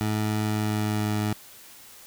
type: tone with pitch glide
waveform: 20% pulse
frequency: 107.1 to 105.69 Hz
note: A2 to G#2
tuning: -46 to +31 cents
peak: -19 dBFS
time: 0.01-1.33 s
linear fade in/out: 0 ms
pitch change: -23 cents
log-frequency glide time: 0.41-1.2 s
effects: white hiss -48 dBFS RMS until 2.06 s